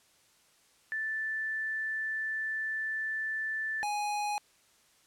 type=tone pair in turn; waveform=sine / square; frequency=1760 / 830.6 Hz; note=A6 / G#5; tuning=0 / 0 cents; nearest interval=octave + minor second; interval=1300 cents; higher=first; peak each=-31 / -31 dBFS; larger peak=neither; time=0.92-3.83 / 3.83-4.38 s; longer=first; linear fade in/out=0 ms; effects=white hiss -65 dBFS RMS until 5.06 s + low-pass 10000 Hz 12 dB/octave